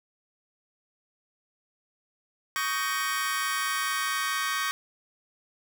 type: chord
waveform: sawtooth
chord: Eb dominant seventh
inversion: third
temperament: just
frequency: 1120.1 / 1244.5 / 1555.6 / 1866.8 Hz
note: Db6 / Eb6 / G6 / Bb6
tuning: +18 / 0 / -14 / +2 cents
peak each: -27 / -31 / -29 / -29 dBFS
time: 2.56-4.71 s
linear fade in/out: 0 ms
effects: none